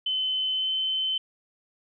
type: tone with pitch glide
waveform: sine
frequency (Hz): 3048 to 3066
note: G7 to G7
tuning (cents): -49 to -39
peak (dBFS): -24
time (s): 0.06-1.18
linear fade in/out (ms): 5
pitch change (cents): +10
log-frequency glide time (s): 0.53-0.71
effects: none